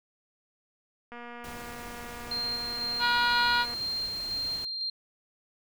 click train, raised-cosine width 0.5 ms, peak -29 dBFS, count 627, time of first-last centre 1.12-3.739 s, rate 239 Hz
pink noise, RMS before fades -45 dBFS, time 1.44-4.65 s, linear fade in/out 2 ms
sine tone with tremolo, 4186 Hz, C8, in tune, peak -29 dBFS, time 2.31-4.9 s, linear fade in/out 5 ms, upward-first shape square, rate 2 Hz, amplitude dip 30%
harmonic tone, 480.3 Hz, B4, 48 cents flat, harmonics 2 / 3 / 4 / 5 / 6 / 7 / 8 / 9 / 10, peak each -27 / -26 / -38 / -37 / -37 / -37 / -36 / -40 / -43 dBFS, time 2.99-3.66 s, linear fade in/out 50 ms
effects none

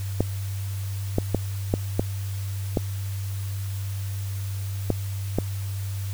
clicks, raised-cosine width 2 ms, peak -7 dBFS, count 8, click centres 0.206 / 1.184 / 1.347 / 1.739 / 1.995 / 2.772 / 4.903 / 5.386 s, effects added 98 Hz sine -27 dBFS peak until 6.13 s + white hiss -43 dBFS RMS until 6.13 s

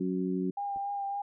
harmonic tone, 92.5 Hz, F#2, in tune, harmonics 2 / 3 / 4, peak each -31 / -33 / -34 dBFS, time 0-0.51 s, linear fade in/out 10 ms
sine tone with vibrato, 801 Hz, G5, 37 cents sharp, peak -31 dBFS, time 0.57-1.22 s, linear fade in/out 5 ms, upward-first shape triangle, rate 3.6 Hz, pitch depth 23 cents each way
clicks, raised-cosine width 2 ms, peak -38 / -41 dBFS, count 2, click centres 0.761 / 0.771 s
effects none

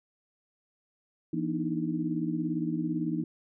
sine tone cluster, 166.7 / 241 / 299.8 / 317.5 Hz, E3 / B3 / D4 / D#4, +20 / -42 / +36 / +35 cents, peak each -33 / -35 / -33 / -33 dBFS, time 1.33-3.24 s, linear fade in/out 5 ms, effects none

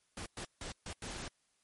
pink noise bursts at uneven times, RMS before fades -43 dBFS, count 5, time 0.17-0.26 / 0.37-0.45 / 0.61-0.72 / 0.86-0.93 / 1.02-1.28 s, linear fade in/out 2 ms, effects white hiss -75 dBFS RMS until 1.63 s + MP3 48 kbps

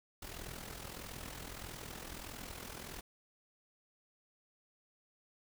pink noise with amplitude modulation, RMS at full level -44 dBFS, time 0.22-3.01 s, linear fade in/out 5 ms, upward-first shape sine, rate 41.6 Hz, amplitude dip 65%, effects none

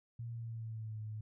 sine tone with pitch glide, 117 to 107.91 Hz, A#2 to A2, +7 to -33 cents, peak -40 dBFS, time 0.19-1.21 s, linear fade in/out 5 ms, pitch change -140 cents, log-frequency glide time 0.3-1 s, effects none

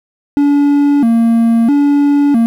triangle tone with vibrato, 256.8 Hz, C4, 32 cents flat, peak -5 dBFS, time 0.37-2.46 s, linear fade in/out 0 ms, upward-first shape square, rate 0.76 Hz, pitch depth 190 cents each way, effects 7-bit

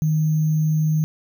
sine tone with sample-and-hold, 155.56 Hz, D#3, in tune, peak -16 dBFS, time 0.02-1.04 s, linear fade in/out 0 ms, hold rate 6300 Hz, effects none

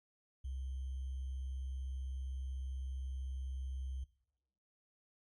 sine tone with sample-and-hold, 65.41 Hz, C2, in tune, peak -39 dBFS, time 0.44-4.04 s, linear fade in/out 10 ms, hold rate 3150 Hz, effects noise-tail reverb RT60 0.8 s tail -20 dB re dry + AAC 32 kbps

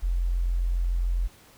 sine tone, 43.65 Hz, F1, in tune, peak -22 dBFS, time 0.02-1.28 s, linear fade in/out 20 ms, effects pink hiss -54 dBFS RMS until 1.57 s

